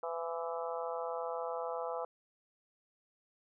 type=harmonic tone with a mistuned harmonic; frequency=167.3 Hz; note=E3; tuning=26 cents sharp; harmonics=3 / 4 / 5 / 6 / 7 / 8; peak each=-39 / -41 / -43 / -45 / -46 / -47 dBFS; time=0.03-2.05 s; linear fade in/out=2 ms; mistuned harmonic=8; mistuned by=-33 cents; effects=none

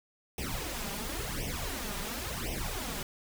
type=noise with flanger; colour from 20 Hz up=pink; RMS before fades=-36 dBFS; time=0.38-3.03 s; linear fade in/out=2 ms; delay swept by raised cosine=0.34 to 5.04 ms; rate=0.94 Hz; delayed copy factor=+0.9; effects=none

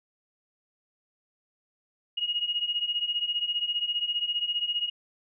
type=beating tone pair; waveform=sine; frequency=2869 / 2884 Hz; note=F7 / F#7; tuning=+46 / -45 cents; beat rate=15 Hz; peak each=-31 / -28 dBFS; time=2.17-4.9 s; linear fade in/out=10 ms; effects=none

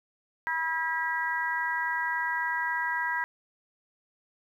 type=harmonic tone; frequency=323.6 Hz; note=E4; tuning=32 cents flat; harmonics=3 / 4 / 5 / 6; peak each=-31 / -42 / -31 / -32 dBFS; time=0.47-3.24 s; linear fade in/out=0 ms; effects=10-bit

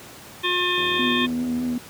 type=harmonic tone; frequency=357.6 Hz; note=F4; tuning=41 cents sharp; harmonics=1 / 3 / 5 / 7 / 9 / 10; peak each=-27 / -27 / -27 / -27 / -27 / -27 dBFS; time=0.43-1.27 s; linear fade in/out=20 ms
type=click train; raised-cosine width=2 ms; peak=-24 dBFS; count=79; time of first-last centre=0.78-1.754 s; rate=80.1 Hz
type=tone with vibrato; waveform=sine; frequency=246.9 Hz; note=B3; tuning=in tune; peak=-22 dBFS; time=0.99-1.78 s; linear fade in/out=2 ms; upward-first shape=triangle; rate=5 Hz; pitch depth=25 cents each way
effects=pink hiss -42 dBFS RMS until 1.89 s + high-pass 100 Hz 12 dB/octave

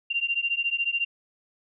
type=beating tone pair; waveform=sine; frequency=2768 / 2782 Hz; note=F7 / F7; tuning=-16 / -7 cents; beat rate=14 Hz; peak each=-27 dBFS; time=0.1-1.05 s; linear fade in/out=10 ms; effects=none

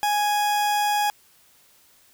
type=tone; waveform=40% pulse; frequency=830.6 Hz; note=G#5; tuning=in tune; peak=-19 dBFS; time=0.03-1.1 s; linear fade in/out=0 ms; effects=white hiss -57 dBFS RMS until 2.13 s

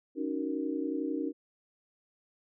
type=chord; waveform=sine; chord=D# minor seventh; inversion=third; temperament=just; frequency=280 / 311.1 / 373.4 / 466.7 Hz; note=C#4 / D#4 / F#4 / A#4; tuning=+18 / 0 / +16 / +2 cents; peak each=-34 / -34 / -39 / -39 dBFS; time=0.15-1.33 s; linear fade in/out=50 ms; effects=none

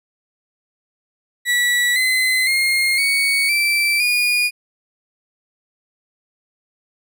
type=tone with pitch steps; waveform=35% pulse; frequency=1950 / 2040 / 2134 / 2232 / 2335 / 2443 Hz; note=B6 / C7 / C7 / C#7 / D7 / D#7; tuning=-23 / -44 / +34 / +11 / -11 / -32 cents; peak=-13 dBFS; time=1.45-4.51 s; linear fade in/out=50 ms; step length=510 ms; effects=none

